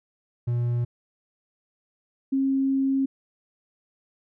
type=tone pair in turn; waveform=triangle / sine; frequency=120.1 / 269.6 Hz; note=B2 / C#4; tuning=-48 / -48 cents; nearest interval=octave + major second; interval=1400 cents; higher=second; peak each=-20 dBFS; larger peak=neither; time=0.47-0.85 / 2.32-3.06 s; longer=second; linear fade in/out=10 ms; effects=none